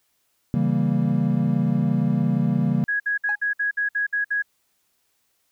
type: chord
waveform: triangle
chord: C# diminished seventh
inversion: none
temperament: equal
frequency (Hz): 138.59 / 164.81 / 196 / 233.1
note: C#3 / E3 / G3 / Bb3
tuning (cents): 0 / 0 / 0 / 0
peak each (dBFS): -22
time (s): 0.54-2.84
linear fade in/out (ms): 0
type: tone bursts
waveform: sine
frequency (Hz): 1661.2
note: G#6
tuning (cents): 0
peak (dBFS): -20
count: 9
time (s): 2.88-4.424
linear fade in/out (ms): 10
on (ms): 120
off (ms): 58
type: tone with exponential decay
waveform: triangle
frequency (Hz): 833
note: G#5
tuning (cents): +5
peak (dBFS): -24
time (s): 3.29-3.39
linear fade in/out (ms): 1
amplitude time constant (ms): 21
effects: white hiss -69 dBFS RMS until 5.51 s